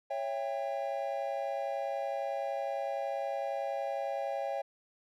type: chord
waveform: triangle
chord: C# diminished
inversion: none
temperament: just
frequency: 554.4 / 665.2 / 798.3 Hz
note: C#5 / E5 / G5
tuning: 0 / +16 / +31 cents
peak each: -34 / -36 / -35 dBFS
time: 0.1-4.62 s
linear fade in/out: 10 ms
effects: none